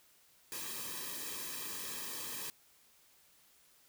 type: noise with comb filter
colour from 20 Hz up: white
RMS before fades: -42 dBFS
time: 0.52-2.5 s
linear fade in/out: 0 ms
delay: 1.4 ms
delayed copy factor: -0.8
effects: white hiss -66 dBFS RMS until 3.88 s